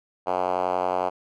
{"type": "tone with band-pass filter", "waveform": "5% pulse", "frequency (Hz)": 91, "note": "F#2", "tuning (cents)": -28, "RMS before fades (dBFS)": -25, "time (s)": [0.26, 1.1], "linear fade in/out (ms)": 20, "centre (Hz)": 730, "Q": 2, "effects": []}